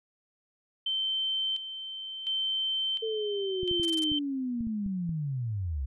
sine tone with tremolo, 3101 Hz, G7, 19 cents flat, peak -27 dBFS, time 0.86-4.19 s, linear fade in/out 5 ms, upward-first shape square, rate 0.71 Hz, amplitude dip 65%
sine linear sweep, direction down, 450.2 to 61.74 Hz, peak -29 dBFS, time 3.02-5.86 s, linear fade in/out 10 ms
clicks, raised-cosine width 5 ms, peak -28 dBFS, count 8, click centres 3.632 / 3.713 / 3.798 / 4.118 / 4.608 / 4.67 / 4.863 / 5.093 s
blue noise bursts, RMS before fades -37 dBFS, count 5, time 3.83-4.041 s, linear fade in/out 2 ms, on 23 ms, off 24 ms
effects resampled to 24000 Hz

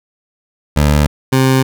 20% pulse tone pair in turn, 73.8 / 131.82 Hz, D2 / C3, +9 / +13 cents, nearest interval minor seventh, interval 1004 cents, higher second, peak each -4 dBFS, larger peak neither, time 0.76-1.07 / 1.32-1.63 s, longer neither, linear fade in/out 10 ms, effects none

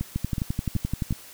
two click trains, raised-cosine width 5 ms, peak -13 / -15 dBFS, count 12 / 4, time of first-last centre 0.16-1.108 / 0.01-1.125 s, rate 11.6 / 2.69 Hz, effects white hiss -46 dBFS RMS until 1.33 s

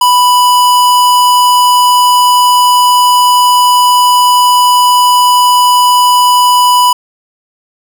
square tone, 989 Hz, B5, 2 cents sharp, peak -5 dBFS, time 0.01-6.93 s, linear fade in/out 5 ms, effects none

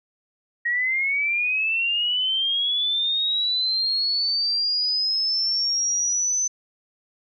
sine linear sweep, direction up, 1882 to 6120 Hz, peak -20 dBFS, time 0.65-6.48 s, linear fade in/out 10 ms, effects none

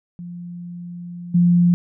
sine tone with level steps, 174.61 Hz, F3, in tune, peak -30 / -11 dBFS, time 0.19-1.74 s, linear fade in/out 0 ms, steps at 1.34 s, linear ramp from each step 10 ms, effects none

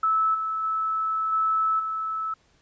sine tone with level steps, 1306 Hz, E6, 17 cents flat, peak -19 / -25 / -23 / -20 / -26 dBFS, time 0.03-2.34 s, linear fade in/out 5 ms, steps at 0.34 / 0.63 / 1.32 / 1.79 s, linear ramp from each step 10 ms, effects pink hiss -63 dBFS RMS until 2.61 s + resampled to 16000 Hz

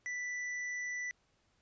sine tone with tanh clipping, 1975.5 Hz, B6, in tune, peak -38 dBFS, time 0.06-1.11 s, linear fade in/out 0 ms, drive 10 dB, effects pink hiss -74 dBFS RMS until 1.61 s + resampled to 16000 Hz

